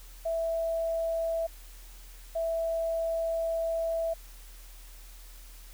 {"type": "tone pair in turn", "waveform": "sine", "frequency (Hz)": [659.3, 659.3], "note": ["E5", "E5"], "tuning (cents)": [0, 0], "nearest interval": "unison", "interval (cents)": 0, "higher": "neither", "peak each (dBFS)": -27, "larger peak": "neither", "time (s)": [[0.25, 1.47], [2.35, 4.14]], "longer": "second", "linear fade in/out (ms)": 10, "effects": ["added 40 Hz sine -46 dBFS peak until 5.73 s", "white hiss -54 dBFS RMS until 5.73 s"]}